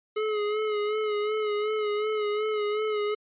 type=tone with vibrato; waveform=square; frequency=423.9 Hz; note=G#4; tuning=35 cents sharp; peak=-26 dBFS; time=0.16-3.15 s; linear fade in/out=10 ms; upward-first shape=sine; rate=2.7 Hz; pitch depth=37 cents each way; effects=resampled to 8000 Hz